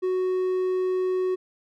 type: tone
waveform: triangle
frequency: 370 Hz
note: F#4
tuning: in tune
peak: -20 dBFS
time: 0.02-1.36 s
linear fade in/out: 20 ms
effects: none